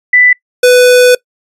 sine / square tone pair in turn, 1987 / 496.8 Hz, B6 / B4, +10 / +10 cents, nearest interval 2 octaves, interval 2400 cents, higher first, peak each -3 dBFS, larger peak neither, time 0.13-0.33 / 0.63-1.15 s, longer second, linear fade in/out 5 ms, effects noise-tail reverb RT60 0.1 s tail -22 dB re dry + resampled to 32000 Hz

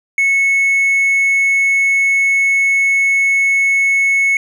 sine tone with hard clipping, 2200 Hz, C#7, 14 cents flat, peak -11 dBFS, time 0.18-4.37 s, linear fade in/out 2 ms, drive 2 dB, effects none

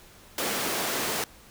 pink high-pass noise, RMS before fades -29 dBFS, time 0.38-1.24 s, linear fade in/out 2 ms, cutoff 270 Hz, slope 12 dB/octave, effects pink hiss -52 dBFS RMS until 1.5 s

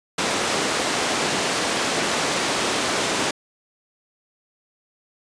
pink band-pass noise, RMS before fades -23 dBFS, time 0.18-3.31 s, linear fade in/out 5 ms, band 260 to 8300 Hz, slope 12 dB/octave, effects resampled to 22050 Hz

